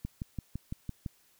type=click train; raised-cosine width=5 ms; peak=-23 dBFS; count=7; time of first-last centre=0.05-1.062 s; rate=5.93 Hz; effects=white hiss -66 dBFS RMS until 1.39 s